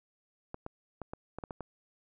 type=clicks; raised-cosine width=1 ms; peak=-25 dBFS; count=8; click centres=0.544 / 0.664 / 1.017 / 1.135 / 1.386 / 1.438 / 1.508 / 1.607 s; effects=none